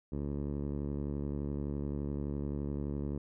10% pulse tone with low-pass filter, 71.7 Hz, D2, 41 cents flat, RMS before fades -36 dBFS, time 0.12-3.18 s, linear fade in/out 5 ms, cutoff 420 Hz, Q 0.69, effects none

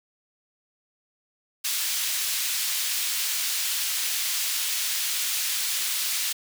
pink high-pass noise, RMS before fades -27 dBFS, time 1.64-6.33 s, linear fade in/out 10 ms, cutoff 3000 Hz, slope 12 dB/octave, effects none

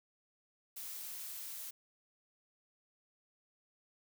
blue noise, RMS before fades -45 dBFS, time 0.76-1.71 s, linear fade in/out 10 ms, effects none

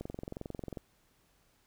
click train, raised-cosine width 2 ms, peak -26 dBFS, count 18, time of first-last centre 0.01-0.772 s, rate 22.3 Hz, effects pink hiss -70 dBFS RMS until 1.66 s

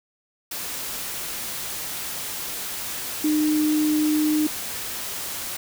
sine tone in noise, 304.7 Hz, D#4, 36 cents flat, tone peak -18 dBFS, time 3.24-4.47 s, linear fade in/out 5 ms, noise white, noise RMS -31 dBFS, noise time 0.51-5.57 s, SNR +10 dB, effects none

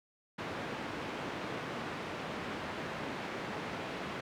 pink band-pass noise, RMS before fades -40 dBFS, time 0.38-4.21 s, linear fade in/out 10 ms, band 170 to 2500 Hz, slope 12 dB/octave, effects none

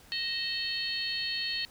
harmonic tone with a mistuned harmonic, 622.3 Hz, D#5, in tune, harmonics 3 / 4 / 5 / 6 / 7, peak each -38 / -39 / -37 / -41 / -33 dBFS, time 0.12-1.65 s, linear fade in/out 0 ms, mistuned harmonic 4, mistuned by +97 cents, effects pink hiss -56 dBFS RMS until 1.7 s

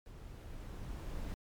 brown noise with level ramp, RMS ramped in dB -50 to -40 dBFS, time 0.06-1.34 s, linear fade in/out 0 ms, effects MP3 96 kbps

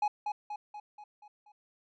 triangle tone with echo, 837 Hz, G#5, 13 cents sharp, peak -24 dBFS, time 0.02-0.08 s, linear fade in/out 5 ms, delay 240 ms, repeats 6, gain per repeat -5 dB, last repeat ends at 1.52 s, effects resampled to 16000 Hz

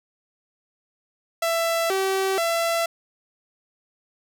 sawtooth tone with pitch steps, 666 / 384.5 / 671 Hz, E5 / G4 / E5, +18 / -33 / +31 cents, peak -17 dBFS, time 1.42-2.86 s, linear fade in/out 5 ms, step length 480 ms, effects none

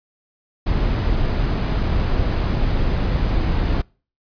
brown noise, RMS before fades -19 dBFS, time 0.66-3.82 s, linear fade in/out 10 ms, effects noise-tail reverb RT60 0.4 s tail -26 dB re dry + resampled to 11025 Hz

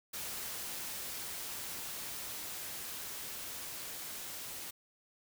white noise with level ramp, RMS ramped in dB -41 to -44 dBFS, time 0.13-4.71 s, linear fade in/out 10 ms, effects none

